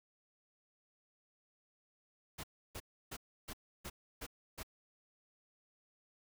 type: noise bursts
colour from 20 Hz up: pink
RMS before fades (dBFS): -45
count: 7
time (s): 2.38-4.632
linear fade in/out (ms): 10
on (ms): 56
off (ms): 310
effects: none